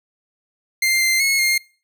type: tone with pitch steps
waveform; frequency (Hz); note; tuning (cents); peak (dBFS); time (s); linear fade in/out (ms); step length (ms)
sawtooth; 2098 / 2085 / 2178 / 2122; C7 / C7 / C#7 / C7; +4 / -7 / -31 / +24; -12; 0.82-1.58; 5; 190
effects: noise-tail reverb RT60 0.4 s tail -24 dB re dry